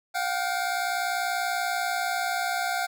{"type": "tone pair together", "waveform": "25% pulse", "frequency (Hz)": [710, 770.3], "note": ["F5", "G5"], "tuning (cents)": [28, -30], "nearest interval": "minor second", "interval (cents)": 142, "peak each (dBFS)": [-24, -26], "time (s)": [0.14, 2.87], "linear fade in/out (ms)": 20, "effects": []}